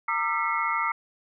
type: tone cluster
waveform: sine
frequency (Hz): 922 / 1192 / 1346 / 1974 / 2160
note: A#5 / D6 / E6 / B6 / C#7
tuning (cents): -19 / +25 / +36 / -1 / -45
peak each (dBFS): -30 / -29 / -29 / -34 / -30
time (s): 0.08-0.92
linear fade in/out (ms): 5
effects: none